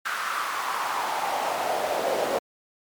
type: noise with high-pass filter sweep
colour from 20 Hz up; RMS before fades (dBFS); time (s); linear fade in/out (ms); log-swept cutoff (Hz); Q
brown; -27; 0.05-2.39; 10; 1400 to 520; 3.4
effects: MP3 96 kbps